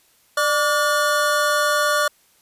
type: tone cluster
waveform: square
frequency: 595 / 1156 / 1441 Hz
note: D5 / D6 / F#6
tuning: +22 / -28 / -46 cents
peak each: -22 dBFS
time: 0.37-2.08 s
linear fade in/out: 5 ms
effects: white hiss -58 dBFS RMS until 2.41 s + resampled to 32000 Hz